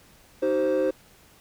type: chord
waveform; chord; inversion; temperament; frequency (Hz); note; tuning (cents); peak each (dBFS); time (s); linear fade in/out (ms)
triangle; C minor; first; equal with one note detuned; 311.1 / 383.3 / 523.3; Eb4 / G4 / C5; 0 / -39 / 0; -25 / -24 / -20; 0.42-0.91; 10
effects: tanh soft clip ceiling -14 dBFS + pink hiss -55 dBFS RMS until 1.4 s